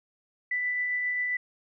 sine tone with tremolo, 1984 Hz, B6, 7 cents sharp, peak -25 dBFS, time 0.51-1.37 s, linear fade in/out 5 ms, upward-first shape triangle, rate 7.5 Hz, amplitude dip 25%, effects none

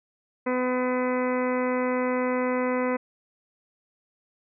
harmonic tone, 252 Hz, B3, 35 cents sharp, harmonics 1 / 2 / 3 / 4 / 5 / 6 / 7 / 8 / 9 / 10, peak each -27 / -26 / -39 / -32 / -38 / -39 / -45 / -36 / -45 / -45 dBFS, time 0.46-2.97 s, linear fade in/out 10 ms, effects none

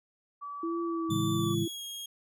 sine tone, 1149 Hz, D6, 38 cents flat, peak -37 dBFS, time 0.41-1.55 s, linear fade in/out 20 ms
sine tone with vibrato, 331.1 Hz, E4, 8 cents sharp, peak -30 dBFS, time 0.63-1.68 s, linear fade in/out 5 ms, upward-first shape triangle, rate 1.4 Hz, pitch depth 47 cents each way
sine chord, A major seventh, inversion none, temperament equal, 110 / 138.59 / 164.81 / 207.7 Hz, A2 / C#3 / E3 / G#3, 0 / 0 / 0 / 0 cents, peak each -34 dBFS, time 1.09-1.66 s, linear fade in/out 20 ms
sawtooth tone with pitch glide, 3520 to 3265 Hz, A7 to G#7, 0 to -30 cents, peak -35 dBFS, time 1.1-2.06 s, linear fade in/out 5 ms, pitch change -130 cents, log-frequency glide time 1.33-1.83 s
effects none

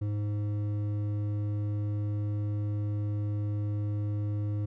sine tone with hard clipping, 103.83 Hz, G#2, in tune, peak -30 dBFS, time 0.01-4.66 s, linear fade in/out 10 ms, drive 8 dB, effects none

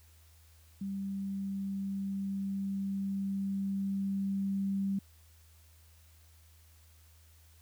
sine tone with level ramp, 196 Hz, G3, in tune, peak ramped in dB -34 to -29 dBFS, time 0.81-4.99 s, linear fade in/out 5 ms, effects added 80 Hz sine -58 dBFS peak until 7.61 s + white hiss -65 dBFS RMS until 7.61 s

